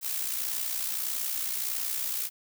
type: noise with amplitude modulation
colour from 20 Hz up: blue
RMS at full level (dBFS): -29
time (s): 0.01-2.3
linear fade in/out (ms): 50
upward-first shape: sine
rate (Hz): 61.6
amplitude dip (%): 55
effects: none